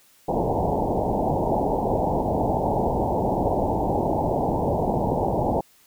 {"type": "low-pass noise", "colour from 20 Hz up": "white", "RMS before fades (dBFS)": -23, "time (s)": [0.28, 5.61], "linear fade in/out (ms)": 5, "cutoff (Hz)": 910, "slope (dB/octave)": 96, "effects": ["white hiss -57 dBFS RMS until 5.86 s"]}